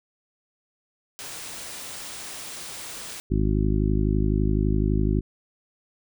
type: band-stop noise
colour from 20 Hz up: white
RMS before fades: -37 dBFS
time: 1.19-3.2 s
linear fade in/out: 0 ms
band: 11000 to 16000 Hz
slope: 96 dB/octave
type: harmonic tone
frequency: 51.91 Hz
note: G#1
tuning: in tune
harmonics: 1 / 2 / 3 / 4 / 5 / 6 / 7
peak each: -23 / -26 / -28 / -29 / -30 / -31 / -31 dBFS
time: 3.3-5.21 s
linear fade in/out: 20 ms
effects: none